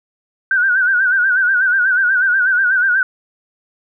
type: tone with vibrato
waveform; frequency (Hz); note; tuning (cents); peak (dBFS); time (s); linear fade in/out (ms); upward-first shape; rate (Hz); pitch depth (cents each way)
sine; 1512; F#6; +37; -11; 0.51-3.03; 2; sine; 8.2; 91
effects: none